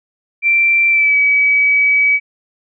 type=tone with pitch glide; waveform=sine; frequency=2351 to 2279 Hz; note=D7 to C#7; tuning=+1 to +47 cents; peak=-9 dBFS; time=0.42-2.2 s; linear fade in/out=50 ms; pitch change=-54 cents; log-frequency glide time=0.89-1.17 s; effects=none